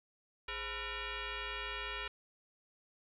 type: tone with frequency modulation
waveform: sine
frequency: 523.3 Hz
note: C5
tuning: in tune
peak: -38 dBFS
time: 0.48-2.08 s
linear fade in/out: 5 ms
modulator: 469 Hz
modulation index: 6
effects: 13-bit